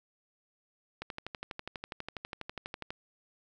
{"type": "click train", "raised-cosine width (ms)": 0.3, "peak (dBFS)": -22, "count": 24, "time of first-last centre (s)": [1.02, 2.905], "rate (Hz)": 12.2, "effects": []}